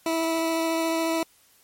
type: tone with vibrato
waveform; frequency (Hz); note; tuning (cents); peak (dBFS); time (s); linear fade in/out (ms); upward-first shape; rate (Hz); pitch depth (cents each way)
20% pulse; 327.1; E4; -13; -18; 0.06-1.23; 2; triangle; 14; 11
effects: white hiss -59 dBFS RMS until 1.63 s + MP3 64 kbps